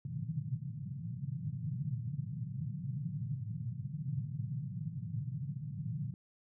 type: band-pass noise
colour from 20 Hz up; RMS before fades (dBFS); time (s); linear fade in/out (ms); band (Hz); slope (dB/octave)
white; -39; 0.05-6.14; 2; 110 to 160; 48
effects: none